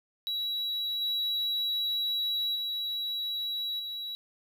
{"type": "tone with level steps", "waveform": "triangle", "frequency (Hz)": 3898, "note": "B7", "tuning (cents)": -23, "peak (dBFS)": [-28, -26, -29, -33], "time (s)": [0.27, 4.15], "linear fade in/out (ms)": 0, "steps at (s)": [1.01, 2.55, 3.79], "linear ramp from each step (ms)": 10, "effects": []}